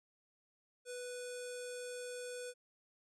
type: tone with low-pass filter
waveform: square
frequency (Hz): 493.9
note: B4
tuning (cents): 0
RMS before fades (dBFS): -45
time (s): 0.85-2.54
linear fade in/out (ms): 50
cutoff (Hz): 8700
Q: 4.2
effects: none